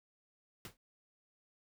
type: noise with exponential decay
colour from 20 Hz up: pink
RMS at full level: -42 dBFS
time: 0.65-0.77 s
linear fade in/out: 2 ms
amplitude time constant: 25 ms
effects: none